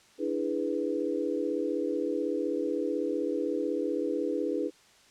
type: chord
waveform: sine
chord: E dominant seventh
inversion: third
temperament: equal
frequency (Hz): 293.7 / 329.6 / 415.3 / 493.9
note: D4 / E4 / G#4 / B4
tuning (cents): 0 / 0 / 0 / 0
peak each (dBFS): -33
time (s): 0.18-4.71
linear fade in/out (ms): 50
effects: white hiss -59 dBFS RMS until 5.1 s + low-pass 7000 Hz 12 dB/octave